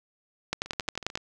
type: two click trains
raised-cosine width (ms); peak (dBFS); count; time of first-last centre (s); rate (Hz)
0.2; -10 / -24; 8 / 8; 0.53-1.155 / 0.66-1.175; 11.2 / 13.6
effects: none